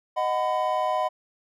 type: chord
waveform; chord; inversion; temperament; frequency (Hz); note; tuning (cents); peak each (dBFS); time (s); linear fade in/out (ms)
triangle; B major; first; equal with one note detuned; 622.3 / 740 / 1005.6; D#5 / F#5 / B5; 0 / 0 / +31; -25; 0.16-1.09; 20
effects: none